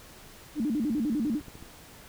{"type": "tone with vibrato", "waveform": "sine", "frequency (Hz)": 260.1, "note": "C4", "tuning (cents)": -10, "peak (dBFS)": -25, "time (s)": [0.55, 1.41], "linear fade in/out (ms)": 50, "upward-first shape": "square", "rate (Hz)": 10, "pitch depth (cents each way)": 250}
{"type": "click train", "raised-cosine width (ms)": 3, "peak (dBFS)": -32, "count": 12, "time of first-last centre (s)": [0.84, 1.626], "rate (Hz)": 14}
{"effects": ["pink hiss -50 dBFS RMS until 2.08 s"]}